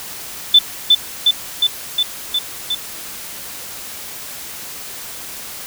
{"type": "tone with echo", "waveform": "sine", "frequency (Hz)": 3520, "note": "A7", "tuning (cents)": 0, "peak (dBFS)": -4, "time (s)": [0.54, 0.59], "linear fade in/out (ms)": 5, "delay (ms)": 360, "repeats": 6, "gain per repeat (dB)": -2, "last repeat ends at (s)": 2.75, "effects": ["white hiss -31 dBFS RMS until 5.66 s"]}